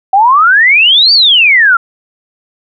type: exponential two-way sweep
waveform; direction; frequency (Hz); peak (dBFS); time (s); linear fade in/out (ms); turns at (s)
sine; up then down; 749 to 4707 to 1339; -3; 0.13-1.77; 5; 1.13
effects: none